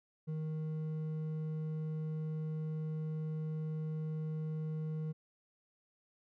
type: tone with hard clipping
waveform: sine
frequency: 156.3 Hz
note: D#3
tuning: 8 cents sharp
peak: -37 dBFS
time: 0.27-5.13 s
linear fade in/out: 20 ms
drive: 5 dB
effects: none